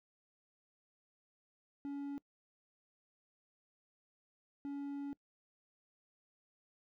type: tone bursts at uneven times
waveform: triangle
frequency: 282.2 Hz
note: C#4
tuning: 31 cents sharp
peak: -37 dBFS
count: 2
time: 1.85-2.18 / 4.65-5.13 s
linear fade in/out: 0 ms
effects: noise-tail reverb RT60 0.1 s tail -23 dB re dry